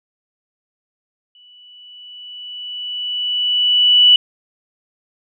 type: tone with exponential growth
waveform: sine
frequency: 2960 Hz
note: F#7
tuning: in tune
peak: -5 dBFS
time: 1.35-4.16 s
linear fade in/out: 2 ms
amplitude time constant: 610 ms
effects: none